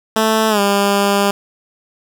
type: tone with pitch glide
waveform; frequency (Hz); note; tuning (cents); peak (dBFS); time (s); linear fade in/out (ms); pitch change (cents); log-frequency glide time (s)
10% pulse; 220 to 200.6; A3 to G3; 0 to +40; -4; 0.16-1.31; 2; -160; 0.49-0.6
effects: none

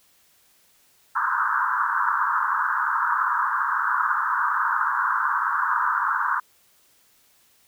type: band-pass noise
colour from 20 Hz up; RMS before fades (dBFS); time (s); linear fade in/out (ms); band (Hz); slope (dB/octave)
pink; -23; 1.15-6.4; 10; 940 to 1600; 96
effects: white hiss -60 dBFS RMS until 7.67 s

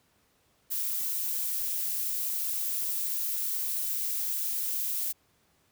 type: noise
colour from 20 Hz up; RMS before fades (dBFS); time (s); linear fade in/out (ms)
violet; -31; 0.7-5.13; 20
effects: pink hiss -68 dBFS RMS until 5.71 s + high-pass 60 Hz 12 dB/octave

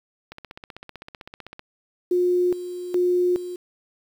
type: click train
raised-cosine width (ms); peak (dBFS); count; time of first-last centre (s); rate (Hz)
0.3; -22; 21; 0.32-1.594; 15.7
type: tone with tremolo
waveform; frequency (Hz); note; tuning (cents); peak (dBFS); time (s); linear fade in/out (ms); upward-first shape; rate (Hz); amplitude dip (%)
sine; 357.9; F4; +42; -17; 2.11-3.56; 5; square; 1.2; 75
effects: 8-bit

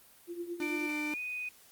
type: tone with tremolo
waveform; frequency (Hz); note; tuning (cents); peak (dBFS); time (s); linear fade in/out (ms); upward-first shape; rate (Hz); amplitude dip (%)
sine; 345.8; F4; -17; -33; 0.27-0.89; 50; triangle; 9; 80
type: tone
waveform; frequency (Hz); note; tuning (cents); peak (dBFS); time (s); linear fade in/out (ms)
45% pulse; 300; D4; +37; -35; 0.6-1.14; 2
type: tone with pitch glide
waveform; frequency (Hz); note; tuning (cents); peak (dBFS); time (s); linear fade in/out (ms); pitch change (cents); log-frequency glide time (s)
sine; 2349 to 2489; D7 to D#7; 0 to 0; -35; 0.62-1.49; 5; +100; 1.1-1.19
effects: white hiss -59 dBFS RMS until 1.71 s + Opus 32 kbps

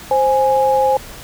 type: tone pair together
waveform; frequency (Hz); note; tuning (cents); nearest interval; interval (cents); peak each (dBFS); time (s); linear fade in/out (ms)
sine; 525.8 / 830.6; C5 / G#5; +8 / 0; minor sixth; 792; -14; 0.11-0.97; 2
effects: pink hiss -35 dBFS RMS until 1.23 s

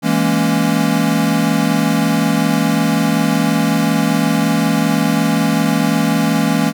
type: chord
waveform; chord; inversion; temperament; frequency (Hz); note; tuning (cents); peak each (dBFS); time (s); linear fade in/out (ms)
square; A# half-diminished seventh; second; equal; 164.81 / 207.7 / 233.1 / 277.2; E3 / G#3 / A#3 / C#4; 0 / 0 / 0 / 0; -19; 0.02-6.73; 50
effects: none

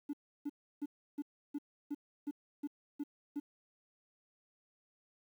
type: tone bursts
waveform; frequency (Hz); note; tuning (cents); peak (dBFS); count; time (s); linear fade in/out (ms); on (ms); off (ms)
triangle; 290; D4; -22; -32; 10; 0.09-3.4; 10; 43; 320
effects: tanh soft clip ceiling -31 dBFS + 11-bit

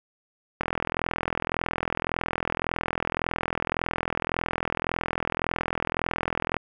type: click train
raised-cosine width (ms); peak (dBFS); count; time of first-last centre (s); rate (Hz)
0.5; -10; 250; 0.61-6.567; 41.8
effects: none

